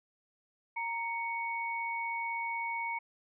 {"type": "tone pair together", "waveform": "sine", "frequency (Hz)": [929.5, 2226], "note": ["A#5", "C#7"], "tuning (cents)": [-5, 7], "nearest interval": "octave + minor third", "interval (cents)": 1512, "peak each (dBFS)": [-35, -36], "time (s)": [0.76, 2.99], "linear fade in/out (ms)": 10, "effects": []}